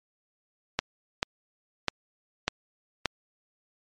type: clicks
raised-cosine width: 0.2 ms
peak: -6 dBFS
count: 5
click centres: 0.79 / 1.229 / 1.883 / 2.48 / 3.057 s
effects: low-pass 6000 Hz 12 dB/octave + MP3 64 kbps